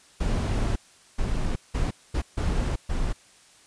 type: noise bursts at uneven times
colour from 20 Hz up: brown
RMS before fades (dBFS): -25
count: 6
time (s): 0.2-0.76 / 1.18-1.56 / 1.74-1.91 / 2.14-2.22 / 2.37-2.76 / 2.89-3.13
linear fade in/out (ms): 10
effects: white hiss -55 dBFS RMS until 3.66 s + resampled to 22050 Hz